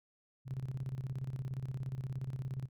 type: tone with tremolo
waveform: sine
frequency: 130.81 Hz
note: C3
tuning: in tune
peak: -33 dBFS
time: 0.45-2.69 s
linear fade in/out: 50 ms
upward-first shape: square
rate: 17 Hz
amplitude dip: 70%
effects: tanh soft clip ceiling -31 dBFS